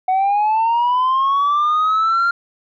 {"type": "linear sweep", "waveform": "sine", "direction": "up", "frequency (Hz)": [740, 1396.9], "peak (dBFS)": -11, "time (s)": [0.08, 2.31], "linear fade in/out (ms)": 5, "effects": ["tanh soft clip ceiling -12 dBFS"]}